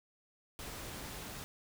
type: noise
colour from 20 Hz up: pink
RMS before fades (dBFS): -45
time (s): 0.59-1.44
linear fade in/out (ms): 0
effects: none